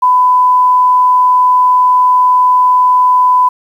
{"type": "tone", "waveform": "sine", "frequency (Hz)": 1001, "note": "B5", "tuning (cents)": 23, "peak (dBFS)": -5, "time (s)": [0.02, 3.49], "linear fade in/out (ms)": 10, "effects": ["7-bit"]}